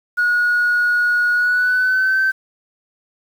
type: tone with pitch glide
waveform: sine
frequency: 1451 to 1546.2 Hz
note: F#6 to G6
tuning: -34 to -24 cents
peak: -12 dBFS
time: 0.17-2.32 s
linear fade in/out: 20 ms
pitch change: +110 cents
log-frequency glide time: 1.33-2.2 s
effects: tanh soft clip ceiling -10 dBFS + 7-bit